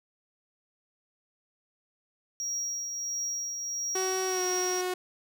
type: tone with tremolo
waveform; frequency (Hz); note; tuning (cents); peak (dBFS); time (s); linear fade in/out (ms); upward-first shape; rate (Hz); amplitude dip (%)
triangle; 5660; F8; +22; -28; 2.4-4.81; 0; triangle; 1.5; 40
type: tone with pitch glide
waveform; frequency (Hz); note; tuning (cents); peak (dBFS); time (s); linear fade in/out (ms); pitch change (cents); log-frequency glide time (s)
sawtooth; 375 to 365; F#4 to F#4; +23 to -24; -25; 3.95-4.94; 5; -47; 4.28-4.43
effects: none